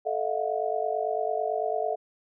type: tone cluster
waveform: sine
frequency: 437.2 / 624 / 673 / 722 Hz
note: A4 / D#5 / E5 / F#5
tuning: -11 / +5 / +36 / -43 cents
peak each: -31 dBFS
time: 0.05-1.96 s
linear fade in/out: 20 ms
effects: none